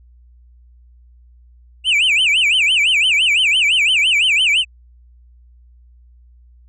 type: tone with vibrato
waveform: triangle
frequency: 2652 Hz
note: E7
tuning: 10 cents sharp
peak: -10 dBFS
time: 1.84-4.65 s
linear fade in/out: 50 ms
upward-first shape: sine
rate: 5.9 Hz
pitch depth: 270 cents each way
effects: added 60 Hz sine -44 dBFS peak until 6.68 s + resampled to 24000 Hz